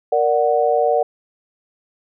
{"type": "chord", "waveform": "sine", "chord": "Bb augmented", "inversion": "none", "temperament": "equal", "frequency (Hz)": [466.2, 587.3, 740], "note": ["Bb4", "D5", "F#5"], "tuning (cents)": [0, 0, 0], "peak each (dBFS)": -18, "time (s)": [0.12, 1.03], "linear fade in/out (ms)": 5, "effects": []}